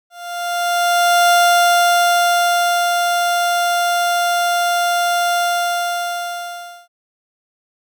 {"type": "tone with ADSR envelope", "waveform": "30% pulse", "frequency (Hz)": 698.5, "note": "F5", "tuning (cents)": 0, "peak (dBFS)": -7, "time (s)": [0.1, 6.88], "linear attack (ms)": 1200, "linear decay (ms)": 1600, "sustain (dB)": -5, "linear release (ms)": 1500, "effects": []}